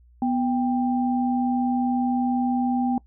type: tone pair together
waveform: sine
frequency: 246.9 / 789.3 Hz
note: B3 / G5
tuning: 0 / +12 cents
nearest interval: octave + minor sixth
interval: 2012 cents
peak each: -21 / -26 dBFS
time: 0.22-2.98 s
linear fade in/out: 2 ms
effects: noise-tail reverb RT60 0.1 s tail -22 dB re dry + added 60 Hz sine -51 dBFS peak until 3.06 s